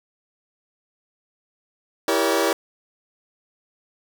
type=chord; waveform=sawtooth; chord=E diminished seventh; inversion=none; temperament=just; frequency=329.6 / 395.6 / 474.7 / 569.6 Hz; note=E4 / G4 / Bb4 / Db5; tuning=0 / +16 / +31 / +47 cents; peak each=-20 dBFS; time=2.08-2.53 s; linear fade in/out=2 ms; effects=7-bit